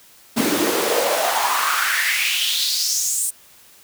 pink noise with high-pass filter sweep, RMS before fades -20 dBFS, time 0.36-3.31 s, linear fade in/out 20 ms, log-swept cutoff 230 to 9100 Hz, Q 4.3, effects white hiss -49 dBFS RMS until 3.83 s

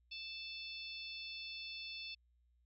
harmonic tone, 880 Hz, A5, in tune, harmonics 3 / 4 / 5 / 6, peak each -48 / -50 / -50 / -54 dBFS, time 0.11-2.15 s, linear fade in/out 10 ms, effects added 60 Hz sine -70 dBFS peak until 2.65 s

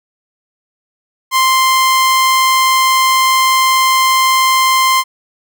sawtooth tone, 1046.5 Hz, C6, in tune, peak -5 dBFS, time 1.31-5.04 s, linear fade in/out 50 ms, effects none

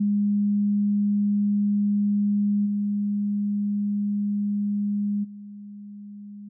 sine tone with level steps, 204.7 Hz, G#3, 25 cents flat, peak -19 / -22 / -37 dBFS, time 0-6.49 s, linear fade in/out 10 ms, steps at 2.65 / 5.23 s, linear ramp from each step 20 ms, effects none

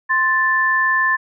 sine tone pair together, 1046.5 / 1760 Hz, C6 / A6, 0 / 0 cents, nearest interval major sixth, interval 900 cents, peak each -19 / -15 dBFS, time 0.09-1.17 s, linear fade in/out 20 ms, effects none

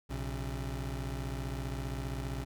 25% pulse tone pair together, 60.17 / 135.5 Hz, B1 / C#3, -44 / -39 cents, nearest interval octave + major second, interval 1405 cents, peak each -33 / -36 dBFS, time 0.09-2.45 s, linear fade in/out 20 ms, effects none

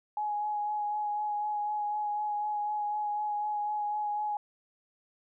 sine tone with vibrato, 837 Hz, G#5, 13 cents sharp, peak -29 dBFS, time 0.17-4.37 s, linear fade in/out 2 ms, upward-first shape sine, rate 4 Hz, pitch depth 16 cents each way, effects none

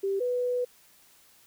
sine tone pair in turn, 392 / 493.9 Hz, G4 / B4, 0 / 0 cents, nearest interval major third, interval 400 cents, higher second, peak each -25 dBFS, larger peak neither, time 0.03-0.2 / 0.2-0.65 s, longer second, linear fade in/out 10 ms, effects white hiss -59 dBFS RMS until 1.46 s

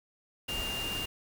sine tone in noise, 2804 Hz, F7, 6 cents sharp, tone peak -34 dBFS, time 0.48-1.06 s, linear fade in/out 10 ms, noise pink, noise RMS -38 dBFS, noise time 0.48-1.06 s, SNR +1 dB, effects none

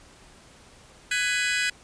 sawtooth chord, G# minor seventh, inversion third, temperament just, 1495.1 / 1661.2 / 1993.5 / 2492 Hz, F#6 / G#6 / B6 / D#7, +18 / 0 / +16 / +2 cents, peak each -25 dBFS, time 1.11-1.7 s, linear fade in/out 5 ms, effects pink hiss -52 dBFS RMS until 1.83 s + resampled to 22050 Hz

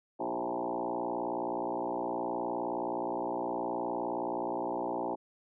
sine tone with frequency modulation, 597 Hz, D5, 28 cents sharp, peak -31 dBFS, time 0.19-5.16 s, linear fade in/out 20 ms, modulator 59.3 Hz, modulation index 5.6, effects none

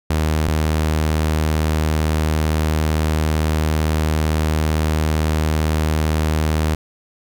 sawtooth tone pair in turn, 77.78 / 77.78 Hz, D#2 / D#2, 0 / 0 cents, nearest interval unison, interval 0 cents, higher neither, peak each -12 dBFS, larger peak neither, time 0.1-0.48 / 0.48-6.75 s, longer second, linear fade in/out 5 ms, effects none

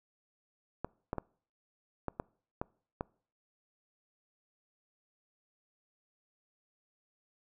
clicks, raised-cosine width 1 ms, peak -20 dBFS, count 7, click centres 0.846 / 1.131 / 1.183 / 2.083 / 2.199 / 2.615 / 3.009 s, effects noise-tail reverb RT60 0.5 s tail -25 dB re dry

